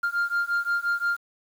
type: beating tone pair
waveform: sine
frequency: 1397 / 1402.7 Hz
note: F6 / F6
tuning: 0 / +7 cents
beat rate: 5.7 Hz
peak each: -24 dBFS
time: 0.03-1.17 s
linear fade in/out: 10 ms
effects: tanh soft clip ceiling -20 dBFS + 8-bit